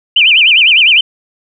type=tone with vibrato; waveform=sine; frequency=2707 Hz; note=E7; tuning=45 cents sharp; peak=-4 dBFS; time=0.16-1.01 s; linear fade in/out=5 ms; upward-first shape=sine; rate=9.9 Hz; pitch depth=250 cents each way; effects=none